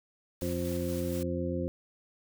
white noise with tremolo, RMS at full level -45 dBFS, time 0.41-1.23 s, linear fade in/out 2 ms, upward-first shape square, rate 4.2 Hz, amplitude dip 25%
harmonic tone, 87.31 Hz, F2, in tune, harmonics 1 / 2 / 3 / 4 / 6, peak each -36 / -36 / -36 / -36 / -36 dBFS, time 0.42-1.68 s, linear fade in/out 0 ms
effects none

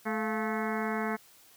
harmonic tone with a mistuned harmonic, 217.2 Hz, A3, 22 cents flat, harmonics 1 / 2 / 3 / 4 / 5 / 6 / 7 / 8 / 9 / 10, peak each -33 / -36 / -38 / -39 / -40 / -41 / -41 / -42 / -43 / -43 dBFS, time 0.05-1.17 s, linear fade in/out 20 ms, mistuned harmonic 3, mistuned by +98 cents, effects white hiss -58 dBFS RMS until 1.56 s + high-pass 60 Hz 12 dB/octave

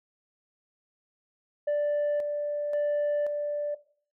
sine tone with tremolo, 587.3 Hz, D5, in tune, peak -21 dBFS, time 1.67-3.75 s, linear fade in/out 10 ms, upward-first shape square, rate 0.94 Hz, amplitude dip 45%, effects noise-tail reverb RT60 0.5 s tail -17 dB re dry + tanh soft clip ceiling -23 dBFS

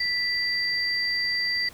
sine tone pair together, 1975.5 / 4695 Hz, B6 / D8, 0 / -1 cents, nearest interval octave + minor third, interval 1499 cents, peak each -26 dBFS, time 0-1.69 s, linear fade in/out 5 ms, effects pink hiss -49 dBFS RMS until 1.73 s

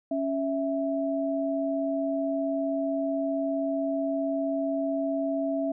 sine tone pair together, 277.2 / 658.3 Hz, C#4 / E5, 0 / -3 cents, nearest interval octave + minor third, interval 1497 cents, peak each -28 dBFS, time 0.11-5.72 s, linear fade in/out 5 ms, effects none

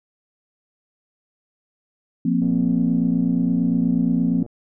sine chord, F suspended fourth, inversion none, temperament equal, 174.61 / 233.1 / 261.6 Hz, F3 / Bb3 / C4, 0 / 0 / 0 cents, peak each -21 dBFS, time 2.25-4.43 s, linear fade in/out 5 ms
click train, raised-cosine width 2 ms, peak -27 dBFS, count 240, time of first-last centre 2.42-4.463 s, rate 117 Hz
effects none

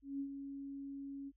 sine tone with ADSR envelope, 277.2 Hz, C#4, in tune, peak -36 dBFS, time 0.02-1.32 s, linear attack 180 ms, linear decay 78 ms, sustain -7 dB, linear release 43 ms, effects added 50 Hz sine -70 dBFS peak until 1.36 s

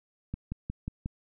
click train, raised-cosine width 5 ms, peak -21 dBFS, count 5, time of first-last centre 0.34-1.059 s, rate 5.56 Hz, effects none

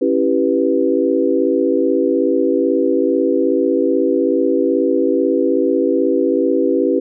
sine chord, C# half-diminished seventh, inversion none, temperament equal with one note detuned, 273.5 / 329.6 / 392 / 493.9 Hz, C#4 / E4 / G4 / B4, -23 / 0 / 0 / 0 cents, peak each -18 dBFS, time 0.01-7 s, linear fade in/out 10 ms, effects none

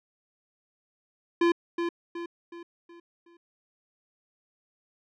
square tone with echo, 341.9 Hz, F4, 37 cents flat, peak -20 dBFS, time 1.41-1.52 s, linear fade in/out 5 ms, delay 370 ms, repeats 5, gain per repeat -7 dB, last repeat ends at 3.37 s, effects low-pass 3000 Hz 12 dB/octave

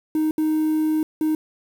triangle tone bursts at uneven times, 311.1 Hz, D#4, in tune, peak -15 dBFS, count 3, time 0.15-0.31 / 0.38-1.03 / 1.21-1.35 s, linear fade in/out 2 ms, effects tanh soft clip ceiling -12 dBFS + 7-bit

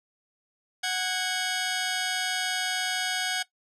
10% pulse tone pair together, 740.5 / 1641 Hz, F#5 / G#6, +1 / -21 cents, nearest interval octave + major second, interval 1378 cents, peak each -20 dBFS, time 0.83-3.43 s, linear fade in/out 10 ms, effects noise-tail reverb RT60 0.1 s tail -17 dB re dry + low-pass 8000 Hz 12 dB/octave

